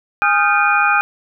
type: tone cluster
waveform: sine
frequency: 822 / 1241 / 1394 / 1552 / 2446 Hz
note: G#5 / D#6 / F6 / G6 / D#7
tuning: -18 / -5 / -4 / -18 / -30 cents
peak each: -18 dBFS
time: 0.22-1.01 s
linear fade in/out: 0 ms
effects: none